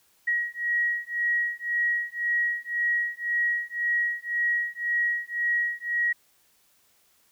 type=beating tone pair; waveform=sine; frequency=1901 / 1902.9 Hz; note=A#6 / A#6; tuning=+33 / +35 cents; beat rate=1.9 Hz; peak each=-27 dBFS; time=0.27-6.13 s; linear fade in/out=10 ms; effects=white hiss -64 dBFS RMS until 7.31 s